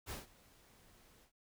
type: noise with ADSR envelope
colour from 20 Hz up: pink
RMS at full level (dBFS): -43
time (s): 0.06-1.32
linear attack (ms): 42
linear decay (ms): 160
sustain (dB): -22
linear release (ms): 96
effects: none